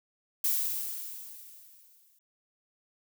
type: noise with exponential decay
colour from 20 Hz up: violet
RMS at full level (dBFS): -26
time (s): 0.44-2.19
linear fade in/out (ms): 5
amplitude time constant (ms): 380
effects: none